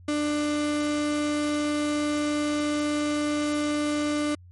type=tone; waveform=35% pulse; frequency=296.7 Hz; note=D4; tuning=18 cents sharp; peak=-22 dBFS; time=0.08-4.35 s; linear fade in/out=5 ms; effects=added 89 Hz sine -46 dBFS peak until 4.51 s + MP3 48 kbps